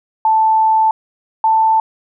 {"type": "tone pair in turn", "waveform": "sine", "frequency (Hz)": [880, 885.1], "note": ["A5", "A5"], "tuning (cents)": [0, 10], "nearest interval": "unison", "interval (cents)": 10, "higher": "second", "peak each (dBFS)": -9, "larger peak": "neither", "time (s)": [[0.25, 0.91], [1.44, 1.8]], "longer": "first", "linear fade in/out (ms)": 2, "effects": []}